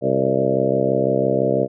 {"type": "harmonic tone with a mistuned harmonic", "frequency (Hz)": 66, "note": "C2", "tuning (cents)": 16, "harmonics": [2, 3, 4, 5, 6, 7, 8, 9, 10], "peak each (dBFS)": [-26, -26, -26, -26, -24, -22, -26, -22, -27], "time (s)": [0.01, 1.68], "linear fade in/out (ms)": 50, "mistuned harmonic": 8, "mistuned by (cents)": 28, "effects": []}